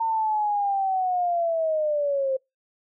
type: linear sweep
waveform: sine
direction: down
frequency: 912 to 523.3 Hz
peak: -21 dBFS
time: 0-2.37 s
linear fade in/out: 10 ms
effects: noise-tail reverb RT60 0.2 s tail -26 dB re dry